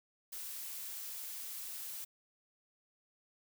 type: noise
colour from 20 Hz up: blue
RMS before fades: -44 dBFS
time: 0.32-2.05 s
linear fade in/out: 10 ms
effects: none